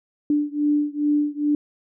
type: beating tone pair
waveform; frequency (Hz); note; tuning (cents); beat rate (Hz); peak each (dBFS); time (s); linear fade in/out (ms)
sine; 293.7 / 296.1; D4 / D4; 0 / +14; 2.4; -21 / -22; 0.3-1.55; 2
effects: none